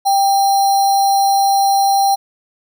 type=tone with sample-and-hold; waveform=sine; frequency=789 Hz; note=G5; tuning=11 cents sharp; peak=-10 dBFS; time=0.05-2.16 s; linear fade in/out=20 ms; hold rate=4900 Hz; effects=none